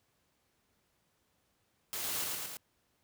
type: noise with echo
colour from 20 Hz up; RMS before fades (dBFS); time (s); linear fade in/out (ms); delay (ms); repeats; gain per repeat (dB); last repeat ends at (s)
white; -38; 1.93-2.24; 0; 110; 3; -2; 2.57
effects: pink hiss -75 dBFS RMS until 3.03 s + high-pass 60 Hz 12 dB/octave